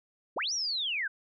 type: linear two-way sweep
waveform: sine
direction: up then down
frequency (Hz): 142.7 to 5920 to 1470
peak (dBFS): -29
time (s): 0.36-1.08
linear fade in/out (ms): 10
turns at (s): 0.53
effects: none